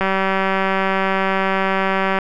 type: click train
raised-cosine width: 0.5 ms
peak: -4 dBFS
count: 419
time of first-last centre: 0.01-2.187 s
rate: 192 Hz
effects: none